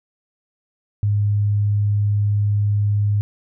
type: tone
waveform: sine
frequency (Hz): 103.1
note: G#2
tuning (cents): -12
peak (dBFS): -15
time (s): 1.03-3.21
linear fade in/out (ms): 0
effects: none